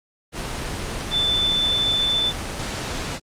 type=tone in noise; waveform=sine; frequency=3520 Hz; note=A7; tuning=in tune; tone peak=-18 dBFS; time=1.1-2.33 s; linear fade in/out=50 ms; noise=pink; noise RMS=-28 dBFS; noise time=0.32-3.2 s; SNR=+7 dB; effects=low-pass 8000 Hz 12 dB/octave + Opus 32 kbps